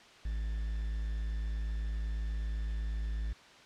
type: tone with quantisation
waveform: triangle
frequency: 54 Hz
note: A1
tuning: 32 cents flat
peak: -30 dBFS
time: 0.25-3.33 s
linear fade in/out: 5 ms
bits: 9
effects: white hiss -55 dBFS RMS until 3.65 s + low-pass 4000 Hz 12 dB/octave